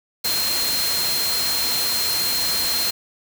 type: tone in noise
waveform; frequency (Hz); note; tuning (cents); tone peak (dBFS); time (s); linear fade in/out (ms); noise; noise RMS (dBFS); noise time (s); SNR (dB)
sine; 4186; C8; 0; -22; 0.24-2.91; 10; white; -24; 0.24-2.91; -1
effects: none